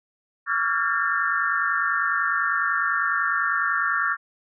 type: tone cluster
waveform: sine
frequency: 1134 / 1358 / 1408 / 1628 / 1794 Hz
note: C#6 / F6 / F6 / G#6 / A6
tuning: +39 / -49 / +14 / -35 / +33 cents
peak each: -27 dBFS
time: 0.46-4.17 s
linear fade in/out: 50 ms
effects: none